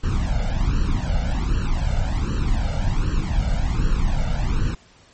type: noise with flanger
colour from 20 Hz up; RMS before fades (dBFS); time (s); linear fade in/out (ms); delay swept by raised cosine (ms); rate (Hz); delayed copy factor
brown; -20; 0.03-4.75; 10; 0.69 to 1.41; 1.3; +0.95
effects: pink hiss -52 dBFS RMS until 5.13 s + MP3 32 kbps